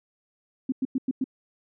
sine tone bursts, 261.4 Hz, C4, 1 cent flat, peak -22 dBFS, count 5, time 0.69-1.242 s, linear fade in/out 5 ms, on 32 ms, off 98 ms, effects none

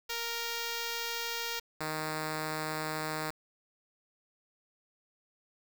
5% pulse tone pair in turn, 466.2 / 155.58 Hz, A#4 / D#3, 0 / 0 cents, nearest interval octave + perfect fifth, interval 1900 cents, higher first, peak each -22 dBFS, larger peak neither, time 0.09-1.6 / 1.8-3.31 s, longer neither, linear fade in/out 10 ms, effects 8-bit

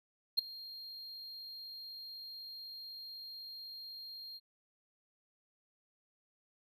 triangle tone with ADSR envelope, 4216 Hz, C8, 12 cents sharp, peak -23 dBFS, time 0.37-4.4 s, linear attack 18 ms, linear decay 8 ms, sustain -21 dB, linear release 38 ms, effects none

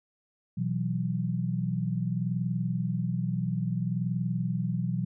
sine chord, B suspended fourth, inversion none, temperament just, 123.47 / 164.63 / 185.21 Hz, B2 / E3 / F#3, 0 / -2 / +2 cents, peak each -31 dBFS, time 0.57-5.05 s, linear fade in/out 10 ms, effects none

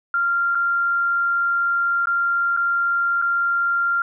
sine tone with dropouts, 1388 Hz, F6, 11 cents flat, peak -17 dBFS, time 0.14-4.02 s, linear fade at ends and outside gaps 2 ms, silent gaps 0.549-0.553 / 2.057-2.071 / 2.566-2.572 / 3.217-3.222 s, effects none

